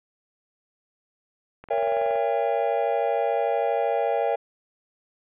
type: click train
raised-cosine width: 0.5 ms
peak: -27 dBFS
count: 12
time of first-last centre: 1.64-2.156 s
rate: 21.3 Hz
type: chord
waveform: triangle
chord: A# diminished seventh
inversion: none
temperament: just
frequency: 466.2 / 559.4 / 671.3 / 805.5 Hz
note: A#4 / C#5 / E5 / G5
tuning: 0 / +16 / +31 / +47 cents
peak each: -25 dBFS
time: 1.7-4.36 s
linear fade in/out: 10 ms
effects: resampled to 8000 Hz